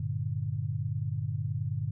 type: chord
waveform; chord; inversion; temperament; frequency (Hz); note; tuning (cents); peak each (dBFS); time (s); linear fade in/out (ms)
sine; G minor; none; equal; 98 / 116.54 / 146.83; G2 / Bb2 / D3; 0 / 0 / 0; -34 / -33 / -34; 0-1.91; 5
effects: none